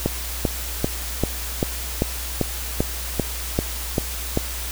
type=click train; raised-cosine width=2 ms; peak=-5 dBFS; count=12; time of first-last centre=0.06-4.374 s; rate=2.55 Hz; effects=added 60 Hz sine -30 dBFS peak until 4.71 s + white hiss -31 dBFS RMS until 4.71 s